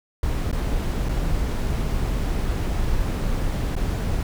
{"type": "noise with dropouts", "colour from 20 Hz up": "brown", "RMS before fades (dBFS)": -23, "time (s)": [0.23, 4.23], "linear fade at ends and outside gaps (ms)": 2, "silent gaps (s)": [[0.515, 0.527], [1.087, 1.091], [3.754, 3.764]], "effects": []}